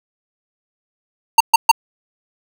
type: tone bursts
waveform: square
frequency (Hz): 917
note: A#5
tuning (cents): -29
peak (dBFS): -5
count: 3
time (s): 1.38-1.715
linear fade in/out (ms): 5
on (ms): 25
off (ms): 130
effects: none